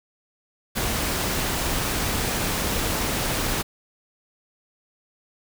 pink noise, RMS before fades -25 dBFS, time 0.75-3.63 s, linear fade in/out 20 ms, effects none

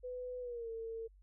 sine tone with pitch glide, 499.5 to 452.8 Hz, B4 to A4, +20 to +50 cents, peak -40 dBFS, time 0.03-1.08 s, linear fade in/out 20 ms, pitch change -170 cents, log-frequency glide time 0.4-0.7 s, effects added 48 Hz sine -59 dBFS peak until 1.22 s

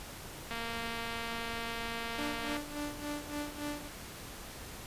click train, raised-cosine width 0.3 ms, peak -23 dBFS, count 476, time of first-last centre 0.51-2.566 s, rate 231 Hz
sawtooth tone with tremolo, 293.7 Hz, D4, in tune, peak -31 dBFS, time 2.18-3.88 s, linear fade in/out 5 ms, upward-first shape sine, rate 3.5 Hz, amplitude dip 80%
effects pink hiss -46 dBFS RMS until 4.86 s + resampled to 32000 Hz

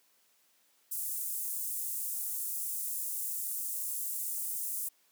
pink high-pass noise, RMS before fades -36 dBFS, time 0.91-4.89 s, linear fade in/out 10 ms, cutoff 8900 Hz, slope 24 dB/octave, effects white hiss -69 dBFS RMS until 5.11 s + high-pass 200 Hz 12 dB/octave

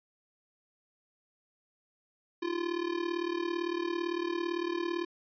square tone with amplitude modulation, 344.5 Hz, F4, 24 cents flat, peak -28 dBFS, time 2.42-5.05 s, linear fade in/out 10 ms, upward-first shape sine, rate 37.8 Hz, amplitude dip 80%, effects resampled to 11025 Hz

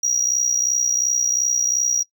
triangle tone with amplitude modulation, 5740 Hz, F8, 47 cents sharp, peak -10 dBFS, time 0.03-2.03 s, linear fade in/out 10 ms, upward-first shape sine, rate 62.8 Hz, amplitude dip 75%, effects noise-tail reverb RT60 0.1 s tail -23 dB re dry + tanh soft clip ceiling -12 dBFS

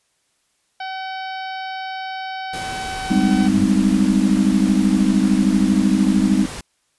harmonic tone, 760 Hz, F#5, 46 cents sharp, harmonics 1 / 2 / 3 / 4 / 5 / 6 / 7, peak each -27 / -33 / -37 / -39 / -41 / -43 / -44 dBFS, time 0.8-3.48 s, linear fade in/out 5 ms
pink noise, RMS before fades -31 dBFS, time 2.53-6.61 s, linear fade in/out 5 ms
sine chord, Ab major seventh, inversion third, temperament just, 194.67 / 207.7 / 259.6 / 311.5 Hz, G3 / Ab3 / C4 / Eb4, -12 / 0 / -13 / +2 cents, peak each -17 / -19 / -19 / -21 dBFS, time 3.1-6.46 s, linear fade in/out 10 ms
sine tone with exponential growth, 99.3 Hz, G2, 23 cents sharp, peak -21 dBFS, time 3.22-3.64 s, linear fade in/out 5 ms, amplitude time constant 91 ms
effects white hiss -66 dBFS RMS until 6.98 s + resampled to 24000 Hz

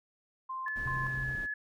sine tone with tremolo, 1046.5 Hz, C6, in tune, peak -35 dBFS, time 0.49-1.24 s, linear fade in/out 10 ms, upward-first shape square, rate 2.6 Hz, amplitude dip 80%
sine tone with pitch glide, 1727 to 1705.2 Hz, A6 to G#6, -33 to +45 cents, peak -33 dBFS, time 0.66-1.54 s, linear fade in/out 5 ms, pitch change -22 cents, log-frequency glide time 0.9-1.31 s
brown noise, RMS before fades -43 dBFS, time 0.75-1.47 s, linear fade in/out 20 ms
sine tone, 130.81 Hz, C3, in tune, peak -37 dBFS, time 0.85-1.36 s, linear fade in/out 10 ms
effects none

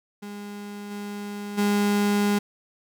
35% pulse tone with level steps, 204.7 Hz, G#3, 25 cents flat, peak -33 / -30 / -18 dBFS, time 0.22-2.39 s, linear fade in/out 10 ms, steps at 0.9 / 1.57 s, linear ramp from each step 20 ms, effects none

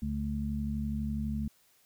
harmonic tone, 72.1 Hz, D2, 31 cents flat, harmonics 1 / 2 / 3, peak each -35 / -38 / -33 dBFS, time 0.02-1.48 s, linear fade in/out 5 ms, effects white hiss -66 dBFS RMS until 1.85 s

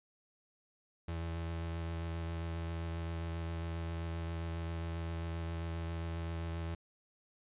35% pulse tone with vibrato, 83.1 Hz, E2, 15 cents sharp, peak -35 dBFS, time 1.08-6.75 s, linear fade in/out 5 ms, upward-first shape sine, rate 7.5 Hz, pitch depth 15 cents each way, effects resampled to 8000 Hz

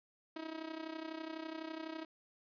sawtooth tone with amplitude modulation, 319.6 Hz, D#4, 47 cents sharp, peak -35 dBFS, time 0.36-2.05 s, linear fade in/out 5 ms, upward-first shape sine, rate 32 Hz, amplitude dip 75%, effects resampled to 11025 Hz

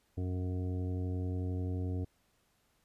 harmonic tone, 91.3 Hz, F#2, 23 cents flat, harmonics 1 / 2 / 3 / 4 / 5 / 7 / 8, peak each -33 / -45 / -41 / -48 / -47 / -55 / -58 dBFS, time 0.17-2.05 s, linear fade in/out 10 ms, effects pink hiss -73 dBFS RMS until 2.84 s + resampled to 32000 Hz

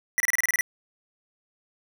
square tone bursts, 1958 Hz, B6, 15 cents flat, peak -21 dBFS, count 9, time 0.18-0.609 s, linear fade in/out 0 ms, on 21 ms, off 30 ms, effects 9-bit

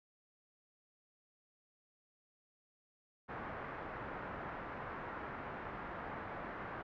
white low-pass noise, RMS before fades -45 dBFS, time 3.28-6.83 s, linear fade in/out 20 ms, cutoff 1600 Hz, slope 24 dB/octave, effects none

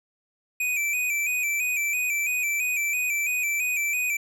square tone with vibrato, 2409 Hz, D7, 43 cents sharp, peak -24 dBFS, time 0.6-4.17 s, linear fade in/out 5 ms, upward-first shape square, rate 3 Hz, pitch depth 56 cents each way, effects none

